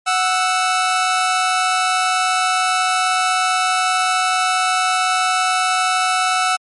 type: tone pair together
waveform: sawtooth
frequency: 740 / 1316.5 Hz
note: F#5 / E6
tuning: 0 / -3 cents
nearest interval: minor seventh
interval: 997 cents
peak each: -14 dBFS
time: 0.06-6.57 s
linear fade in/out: 20 ms
effects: MP3 48 kbps